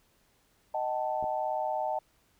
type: chord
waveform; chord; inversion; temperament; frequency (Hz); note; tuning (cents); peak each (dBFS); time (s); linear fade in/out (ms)
sine; D# diminished; none; equal with one note detuned; 622.3 / 758.2 / 880; D#5 / F#5 / A5; 0 / +42 / 0; -33; 0.74-1.99; 5
type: clicks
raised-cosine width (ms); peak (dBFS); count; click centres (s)
2; -32 / -30; 2; 1.227 / 1.241
effects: pink hiss -68 dBFS RMS until 2.39 s